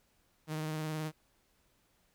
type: tone with vibrato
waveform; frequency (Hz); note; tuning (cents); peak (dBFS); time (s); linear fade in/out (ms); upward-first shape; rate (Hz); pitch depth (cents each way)
sawtooth; 155.56; D#3; 0; -31; 0.47-1.12; 50; sine; 19; 26
effects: pink hiss -72 dBFS RMS until 2.14 s